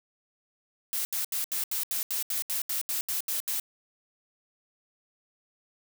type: noise bursts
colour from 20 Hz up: blue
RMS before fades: -30 dBFS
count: 14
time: 0.93-3.598 s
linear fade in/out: 0 ms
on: 120 ms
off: 76 ms
effects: none